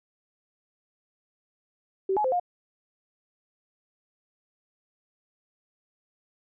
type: tone with pitch steps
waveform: sine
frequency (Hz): 383.8 / 845 / 518 / 711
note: G4 / G#5 / C5 / F5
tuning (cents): -37 / +30 / -17 / +31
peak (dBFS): -22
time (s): 2.09-2.398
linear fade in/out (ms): 5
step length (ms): 77
effects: none